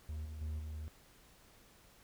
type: tone with level steps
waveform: triangle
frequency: 77 Hz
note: D#2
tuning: 17 cents flat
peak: -37 / -41 / -35 / -39 dBFS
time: 0.09-0.88 s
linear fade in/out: 0 ms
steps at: 0.25 / 0.41 / 0.59 s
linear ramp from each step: 5 ms
effects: pink hiss -63 dBFS RMS until 2.03 s